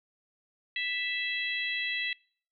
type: harmonic tone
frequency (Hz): 659.3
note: E5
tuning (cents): 0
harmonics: 3 / 4 / 5 / 6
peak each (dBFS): -33 / -35 / -37 / -39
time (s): 0.76-2.13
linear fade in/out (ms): 2
effects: noise-tail reverb RT60 0.5 s tail -25 dB re dry